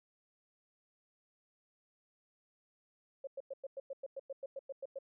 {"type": "tone bursts", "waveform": "sine", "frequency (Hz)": 544, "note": "C#5", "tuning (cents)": -33, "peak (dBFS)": -39, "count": 14, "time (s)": [3.24, 4.988], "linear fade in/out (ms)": 5, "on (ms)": 32, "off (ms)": 100, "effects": []}